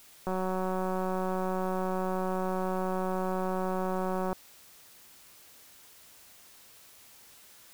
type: click train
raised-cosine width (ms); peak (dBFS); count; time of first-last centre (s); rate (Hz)
1; -19; 756; 0.27-4.329; 186
effects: white hiss -55 dBFS RMS until 7.73 s